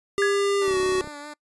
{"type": "tone with pitch glide", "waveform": "square", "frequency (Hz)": [400.1, 373.3], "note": ["G4", "F#4"], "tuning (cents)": [35, 15], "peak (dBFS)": -21, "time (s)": [0.18, 1.01], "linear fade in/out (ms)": 0, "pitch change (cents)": -120, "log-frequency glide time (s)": [0.6, 0.77]}
{"type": "tone with exponential decay", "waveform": "sine", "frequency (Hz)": 1677, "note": "G#6", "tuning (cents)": 16, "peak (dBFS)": -19, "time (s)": [0.22, 0.57], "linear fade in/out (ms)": 1, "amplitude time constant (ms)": 74}
{"type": "tone with vibrato", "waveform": "10% pulse", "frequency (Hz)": 293.7, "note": "D4", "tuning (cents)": 0, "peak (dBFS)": -28, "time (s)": [0.61, 1.34], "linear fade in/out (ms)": 10, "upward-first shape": "sine", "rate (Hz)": 4.8, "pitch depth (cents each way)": 30}
{"type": "click train", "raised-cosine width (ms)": 2, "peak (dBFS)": -25, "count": 14, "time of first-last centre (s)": [0.68, 1.074], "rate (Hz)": 33}
{"effects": ["noise-tail reverb RT60 0.1 s tail -25 dB re dry", "resampled to 24000 Hz"]}